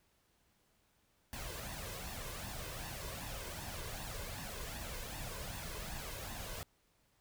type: noise with flanger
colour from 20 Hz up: pink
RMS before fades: -44 dBFS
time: 1.33-6.63 s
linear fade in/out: 0 ms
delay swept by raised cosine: 1.1 to 1.97 ms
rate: 2.6 Hz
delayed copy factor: +0.6
effects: pink hiss -74 dBFS RMS until 7.2 s